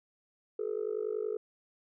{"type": "tone with amplitude modulation", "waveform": "sine", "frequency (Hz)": 429.2, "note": "A4", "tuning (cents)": -43, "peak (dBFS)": -26, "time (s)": [0.59, 1.37], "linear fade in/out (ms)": 5, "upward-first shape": "sine", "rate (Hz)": 50.6, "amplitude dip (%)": 100, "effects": ["tanh soft clip ceiling -25 dBFS"]}